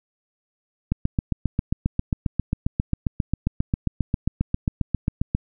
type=click train; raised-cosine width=5 ms; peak=-8 dBFS; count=34; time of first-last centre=0.92-5.35 s; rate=7.45 Hz; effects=none